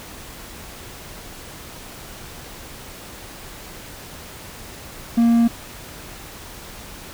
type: tone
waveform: triangle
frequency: 233.1 Hz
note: A#3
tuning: in tune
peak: -10 dBFS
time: 5.17-5.48 s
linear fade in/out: 10 ms
effects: pink hiss -38 dBFS RMS until 7.13 s